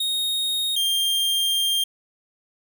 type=tone pair in turn; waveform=45% pulse; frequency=3729 / 3193 Hz; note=A#7 / G7; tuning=0 / +31 cents; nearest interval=minor third; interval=269 cents; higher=first; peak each=-22 / -19 dBFS; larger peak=second; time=0-0.76 / 0.76-1.84 s; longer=second; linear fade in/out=5 ms; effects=none